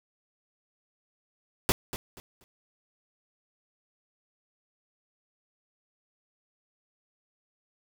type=noise with echo; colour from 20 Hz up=pink; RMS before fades=-23 dBFS; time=1.69-1.72 s; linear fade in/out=0 ms; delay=240 ms; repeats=3; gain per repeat=-12 dB; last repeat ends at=2.44 s; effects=none